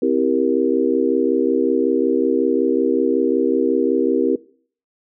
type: chord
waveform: sine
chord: C dominant seventh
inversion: none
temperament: just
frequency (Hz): 261.6 / 327 / 392.4 / 470.9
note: C4 / E4 / G4 / Bb4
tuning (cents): 0 / -14 / +2 / +18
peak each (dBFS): -20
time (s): 0.02-4.36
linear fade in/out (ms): 5
effects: noise-tail reverb RT60 0.5 s tail -21 dB re dry